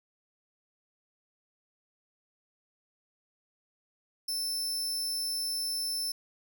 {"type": "tone", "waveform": "sawtooth", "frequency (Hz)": 5300, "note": "E8", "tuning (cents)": 9, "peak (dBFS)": -28, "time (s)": [4.28, 6.12], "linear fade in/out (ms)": 5, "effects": []}